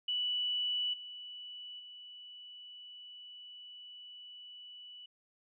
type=tone with level steps; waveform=sine; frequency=2960 Hz; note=F#7; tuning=in tune; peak=-31 / -44 / -48 dBFS; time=0.08-5.06 s; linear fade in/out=5 ms; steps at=0.93 / 1.79 s; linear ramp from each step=10 ms; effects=none